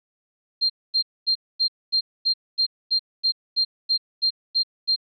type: tone bursts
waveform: sine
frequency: 4186 Hz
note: C8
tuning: in tune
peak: -17 dBFS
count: 14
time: 0.61-4.962 s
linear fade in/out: 20 ms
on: 88 ms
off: 240 ms
effects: none